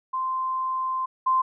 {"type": "tone pair in turn", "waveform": "sine", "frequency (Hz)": [1041, 1041], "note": ["C6", "C6"], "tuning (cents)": [-9, -9], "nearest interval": "unison", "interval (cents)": 0, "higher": "neither", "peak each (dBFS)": [-24, -18], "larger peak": "second", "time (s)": [[0.13, 1.06], [1.26, 1.42]], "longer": "first", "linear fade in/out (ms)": 10, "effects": []}